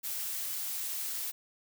blue noise, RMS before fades -36 dBFS, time 0.03-1.32 s, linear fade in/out 20 ms, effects none

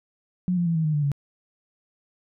sine tone with pitch steps, 180.9 / 173.73 / 166.85 / 160.24 / 153.89 / 147.79 / 141.93 Hz, F#3 / F3 / E3 / E3 / D#3 / D3 / C#3, -39 / -9 / +21 / -49 / -19 / +11 / +41 cents, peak -20 dBFS, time 0.48-1.117 s, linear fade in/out 0 ms, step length 91 ms, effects none

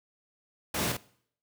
pink noise with echo, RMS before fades -30 dBFS, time 0.74-0.92 s, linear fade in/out 5 ms, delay 49 ms, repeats 1, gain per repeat -4 dB, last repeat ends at 0.969 s, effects noise-tail reverb RT60 0.6 s tail -21 dB re dry + high-pass 100 Hz 12 dB/octave

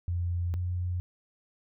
sine tone pair in turn, 87.31 / 89.3 Hz, F2 / F2, 0 / +39 cents, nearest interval unison, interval 39 cents, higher second, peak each -27 / -28 dBFS, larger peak first, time 0.08-0.54 / 0.54-1 s, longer neither, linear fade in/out 0 ms, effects none

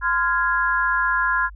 sine chord, F minor, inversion second, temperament equal with one note detuned, 1031.5 / 1396.9 / 1661.2 Hz, C6 / F6 / Ab6, -25 / 0 / 0 cents, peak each -22 dBFS, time 0.01-1.5 s, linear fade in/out 50 ms, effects added 50 Hz sine -37 dBFS peak until 1.55 s

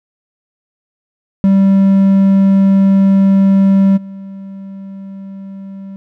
triangle tone with level steps, 194.7 Hz, G3, 12 cents flat, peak -4 / -24 dBFS, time 1.44-5.96 s, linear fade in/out 0 ms, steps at 3.96 s, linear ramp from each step 20 ms, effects none

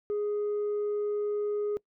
sine tone, 415.3 Hz, G#4, in tune, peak -25 dBFS, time 0.1-1.77 s, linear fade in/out 0 ms, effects noise-tail reverb RT60 0.1 s tail -24 dB re dry + tanh soft clip ceiling -26 dBFS

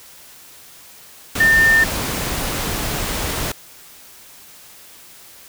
sine tone in noise, 1800 Hz, A6, 39 cents sharp, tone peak -10 dBFS, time 1.4-1.84 s, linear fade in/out 5 ms, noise pink, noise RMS -23 dBFS, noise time 1.35-3.52 s, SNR +10 dB, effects white hiss -43 dBFS RMS until 5.48 s

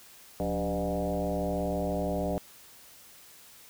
sine tone with frequency modulation, 391.7 Hz, G4, 1 cent flat, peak -27 dBFS, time 0.4-2.38 s, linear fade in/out 0 ms, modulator 106 Hz, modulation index 3, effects white hiss -53 dBFS RMS until 3.69 s

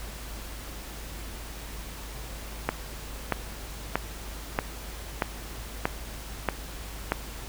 click train, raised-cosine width 0.5 ms, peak -8 dBFS, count 8, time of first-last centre 2.69-7.12 s, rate 1.58 Hz, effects added 52 Hz sine -39 dBFS peak until 7.48 s + pink hiss -42 dBFS RMS until 7.48 s

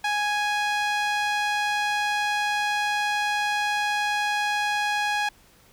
sawtooth tone with band-pass filter, 830.6 Hz, G#5, in tune, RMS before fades -25 dBFS, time 0.04-5.29 s, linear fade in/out 5 ms, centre 2000 Hz, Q 0.68, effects pink hiss -56 dBFS RMS until 5.72 s

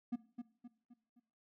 triangle tone with echo, 240.6 Hz, B3, 45 cents flat, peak -32 dBFS, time 0.12-0.16 s, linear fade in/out 10 ms, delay 260 ms, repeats 4, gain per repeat -7 dB, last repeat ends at 1.2 s, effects noise-tail reverb RT60 0.6 s tail -19 dB re dry

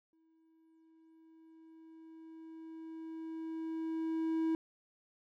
triangle tone with exponential growth, 323.1 Hz, E4, 35 cents flat, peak -27 dBFS, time 0.13-4.55 s, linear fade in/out 1 ms, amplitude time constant 960 ms, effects none

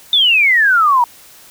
sine exponential sweep, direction down, 3617 to 934 Hz, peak -8 dBFS, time 0.13-1.04 s, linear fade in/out 2 ms, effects white hiss -42 dBFS RMS until 1.5 s

